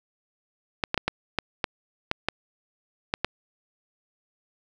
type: clicks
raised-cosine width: 0.3 ms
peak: -7 dBFS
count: 10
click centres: 0.838 / 0.944 / 0.977 / 1.08 / 1.387 / 1.642 / 2.114 / 2.286 / 3.139 / 3.246 s
effects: none